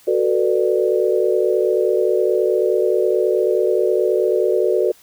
sine chord, B minor seventh, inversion second, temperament just, 370.4 / 444.5 / 493.9 / 592.7 Hz, F#4 / A4 / B4 / D5, +2 / +18 / 0 / +16 cents, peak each -18 / -19 / -21 / -22 dBFS, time 0.07-4.92 s, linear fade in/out 10 ms, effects white hiss -50 dBFS RMS until 5.02 s

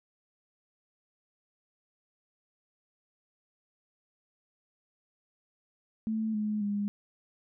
sine tone with pitch steps, 220 / 211.9 / 204.1 Hz, A3 / G#3 / G#3, 0 / +35 / -30 cents, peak -28 dBFS, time 6.07-6.88 s, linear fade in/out 0 ms, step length 270 ms, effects none

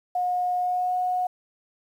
sine tone with pitch glide, 721 to 729 Hz, F#5 to F#5, -45 to -26 cents, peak -22 dBFS, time 0.15-1.27 s, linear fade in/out 5 ms, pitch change +19 cents, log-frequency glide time 0.59-0.94 s, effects 9-bit

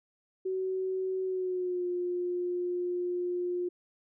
sine tone with pitch glide, 376.1 to 355.6 Hz, F#4 to F4, +28 to +31 cents, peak -29 dBFS, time 0.45-3.69 s, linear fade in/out 10 ms, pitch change -97 cents, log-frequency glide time 1.24-1.86 s, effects none

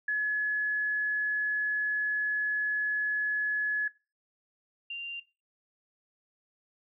sine tone pair in turn, 1700 / 2782 Hz, G#6 / F7, +40 / -7 cents, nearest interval major sixth, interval 853 cents, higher second, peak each -26 / -34 dBFS, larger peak first, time 0.08-3.88 / 4.9-5.2 s, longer first, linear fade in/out 5 ms, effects noise-tail reverb RT60 0.3 s tail -21 dB re dry

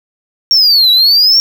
triangle exponential two-way sweep, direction down then up, 5588 to 3869 to 5588 Hz, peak -4 dBFS, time 0.51-1.4 s, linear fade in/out 0 ms, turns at 0.91 s, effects none

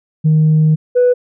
sine tone pair in turn, 155.6 / 494 Hz, D#3 / B4, 0 / 0 cents, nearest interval octave + minor sixth, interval 2000 cents, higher second, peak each -6 dBFS, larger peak neither, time 0.24-0.76 / 0.95-1.14 s, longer first, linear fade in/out 20 ms, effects tanh soft clip ceiling -5 dBFS

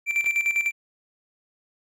triangle tone with tremolo, 2349 Hz, D7, in tune, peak -17 dBFS, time 0.06-0.72 s, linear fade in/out 50 ms, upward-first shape square, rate 10 Hz, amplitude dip 65%
clicks, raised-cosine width 0.3 ms, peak -26 dBFS, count 2, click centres 0.244 / 0.267 s
effects none

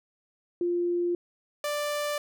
sine / sawtooth tone pair in turn, 349.2 / 588.9 Hz, F4 / D5, 0 / +5 cents, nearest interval major sixth, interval 905 cents, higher second, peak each -24 dBFS, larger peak neither, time 0.61-1.15 / 1.64-2.18 s, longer neither, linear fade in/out 2 ms, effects none

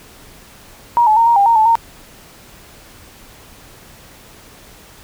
sine tone with pitch steps, 948 / 860 / 920 / 937 / 800 / 925 / 872 / 920 Hz, A#5 / A5 / A#5 / A#5 / G5 / A#5 / A5 / A#5, +29 / -40 / -23 / +9 / +35 / -14 / -16 / -23 cents, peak -8 dBFS, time 0.97-1.754 s, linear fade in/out 0 ms, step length 98 ms, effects pink hiss -42 dBFS RMS until 5.03 s

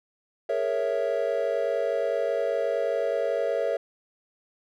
triangle chord, A# half-diminished seventh, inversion third, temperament equal, 415.3 / 466.2 / 554.4 / 659.3 Hz, G#4 / A#4 / C#5 / E5, 0 / 0 / 0 / 0 cents, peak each -31 / -27 / -26 / -27 dBFS, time 0.49-3.77 s, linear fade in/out 5 ms, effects none

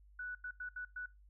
sine tone bursts at uneven times, 1480 Hz, F#6, in tune, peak -40 dBFS, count 5, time 0.19-0.35 / 0.44-0.51 / 0.6-0.69 / 0.76-0.85 / 0.96-1.06 s, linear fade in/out 5 ms, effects noise-tail reverb RT60 0.2 s tail -19 dB re dry + added 50 Hz sine -59 dBFS peak until 1.29 s

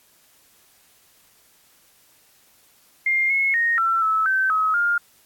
sine tone with pitch steps, 2114 / 2177 / 1861 / 1345 / 1303 / 1544 / 1278 / 1410 Hz, C7 / C#7 / A#6 / E6 / E6 / G6 / D#6 / F6, +17 / -32 / -3 / +34 / -20 / -27 / +46 / +16 cents, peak -17 dBFS, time 3.06-4.98 s, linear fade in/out 5 ms, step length 240 ms, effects white hiss -57 dBFS RMS until 5.25 s + AAC 64 kbps

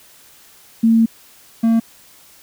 sine / triangle tone pair in turn, 226.6 / 227.5 Hz, A#3 / A#3, -49 / -42 cents, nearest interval unison, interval 7 cents, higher second, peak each -9 dBFS, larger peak neither, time 0.83-1.06 / 1.63-1.8 s, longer first, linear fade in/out 10 ms, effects white hiss -47 dBFS RMS until 2.42 s

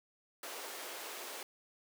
pink high-pass noise, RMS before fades -45 dBFS, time 0.43-1.43 s, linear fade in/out 2 ms, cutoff 390 Hz, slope 24 dB/octave, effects none

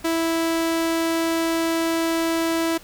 sawtooth tone, 329.2 Hz, E4, 2 cents flat, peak -16 dBFS, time 0.04-2.78 s, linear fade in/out 10 ms, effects pink hiss -46 dBFS RMS until 2.83 s

